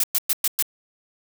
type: noise bursts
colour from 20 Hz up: blue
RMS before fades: -20 dBFS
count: 5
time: 0-0.625 s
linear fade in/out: 2 ms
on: 37 ms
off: 110 ms
effects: none